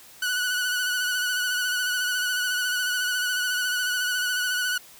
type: tone with vibrato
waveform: sawtooth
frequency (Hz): 1480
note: F#6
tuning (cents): 0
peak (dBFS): -20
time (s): 0.22-4.78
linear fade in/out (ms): 5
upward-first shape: sine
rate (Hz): 14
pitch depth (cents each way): 33
effects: white hiss -49 dBFS RMS until 4.99 s